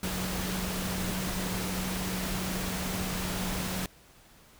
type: tone in noise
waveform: sine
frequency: 185 Hz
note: F#3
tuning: in tune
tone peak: -34 dBFS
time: 0.03-3.86 s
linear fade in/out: 2 ms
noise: pink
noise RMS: -34 dBFS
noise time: 0.03-3.86 s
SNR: -3 dB
effects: pink hiss -57 dBFS RMS until 4.59 s